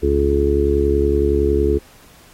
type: harmonic tone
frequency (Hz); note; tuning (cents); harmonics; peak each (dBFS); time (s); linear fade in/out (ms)
70.8; C#2; +37; 1 / 2 / 3 / 4 / 5 / 6; -18 / -30 / -29 / -24 / -19 / -18; 0.02-1.79; 20
effects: pink hiss -48 dBFS RMS until 2.33 s + AAC 48 kbps